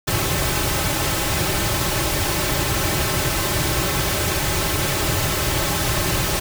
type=noise with comb filter; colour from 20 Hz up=pink; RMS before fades=-21 dBFS; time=0.07-6.4 s; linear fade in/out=10 ms; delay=4.2 ms; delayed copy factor=-0.65; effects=none